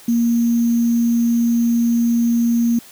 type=tone with sample-and-hold; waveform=sine; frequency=234.3 Hz; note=A#3; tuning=9 cents sharp; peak=-13 dBFS; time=0.08-2.79 s; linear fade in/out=5 ms; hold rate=6300 Hz; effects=white hiss -43 dBFS RMS until 2.91 s